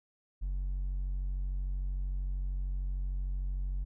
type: tone with hard clipping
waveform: triangle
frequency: 46.58 Hz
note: F#1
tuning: 12 cents sharp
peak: -30 dBFS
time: 0.41-3.85 s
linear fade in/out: 20 ms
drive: 1 dB
effects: none